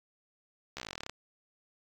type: slowing click train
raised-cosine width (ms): 0.2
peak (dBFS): -21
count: 16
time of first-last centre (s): 0.77-1.096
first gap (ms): 14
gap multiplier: 1.06
effects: AAC 64 kbps